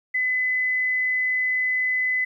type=tone; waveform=sine; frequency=2014 Hz; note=B6; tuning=33 cents sharp; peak=-20 dBFS; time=0.14-2.25 s; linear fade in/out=10 ms; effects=10-bit